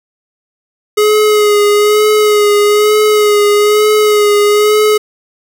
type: tone with vibrato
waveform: square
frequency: 419.2 Hz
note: G#4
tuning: 16 cents sharp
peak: -7 dBFS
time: 0.97-4.98 s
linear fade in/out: 10 ms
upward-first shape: sine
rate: 1.1 Hz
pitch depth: 28 cents each way
effects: none